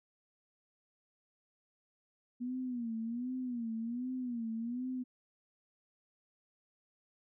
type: tone with vibrato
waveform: sine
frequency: 240 Hz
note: B3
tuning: 49 cents flat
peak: -35 dBFS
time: 2.4-5.04 s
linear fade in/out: 20 ms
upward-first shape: sine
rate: 1.3 Hz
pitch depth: 120 cents each way
effects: none